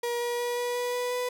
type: tone with pitch steps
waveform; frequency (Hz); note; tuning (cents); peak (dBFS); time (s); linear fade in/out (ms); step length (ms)
35% pulse; 477.1 / 480.1 / 483.2 / 486.3 / 489.4 / 492.5 / 495.6; A#4 / B4 / B4 / B4 / B4 / B4 / B4; +40 / -49 / -38 / -27 / -16 / -5 / +6; -26; 0.03-1.29; 5; 180
effects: none